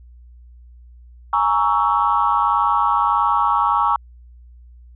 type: chord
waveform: sine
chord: A# half-diminished seventh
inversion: third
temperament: equal with one note detuned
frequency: 830.6 / 932.3 / 1120.3 / 1318.5 Hz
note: G#5 / A#5 / C#6 / E6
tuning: 0 / 0 / +18 / 0 cents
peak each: -21 / -19 / -18 / -21 dBFS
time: 1.33-3.96 s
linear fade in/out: 2 ms
effects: tanh soft clip ceiling -5 dBFS + added 60 Hz sine -41 dBFS peak until 4.95 s